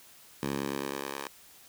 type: tone with high-pass filter sweep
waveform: 10% pulse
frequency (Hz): 69.3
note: C#2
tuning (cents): 0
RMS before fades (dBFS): -35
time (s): 0.43-1.28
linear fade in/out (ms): 0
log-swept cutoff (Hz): 160 to 720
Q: 0.87
effects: white hiss -55 dBFS RMS until 1.68 s